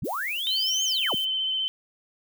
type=linear two-way sweep; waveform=sine; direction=up then down; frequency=64.5 to 6645 to 64.5 Hz; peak=-27 dBFS; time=0.02-1.15 s; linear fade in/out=5 ms; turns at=0.84 s
type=noise; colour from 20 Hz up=violet; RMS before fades=-40 dBFS; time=0.04-1.26 s; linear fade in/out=20 ms
type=tone with vibrato; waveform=sine; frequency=3074 Hz; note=G7; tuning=35 cents flat; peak=-24 dBFS; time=0.47-1.68 s; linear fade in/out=0 ms; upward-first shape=triangle; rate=15 Hz; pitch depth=24 cents each way
effects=none